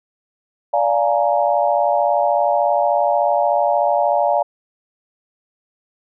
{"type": "chord", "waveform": "sine", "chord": "Bb dominant seventh", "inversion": "first", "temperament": "just", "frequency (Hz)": [582.7, 699.2, 839.1, 932.3], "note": ["D5", "F5", "Ab5", "Bb5"], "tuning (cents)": [-14, 2, 18, 0], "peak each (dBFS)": [-18, -18, -20, -23], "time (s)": [0.73, 4.43], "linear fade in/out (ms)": 10, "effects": []}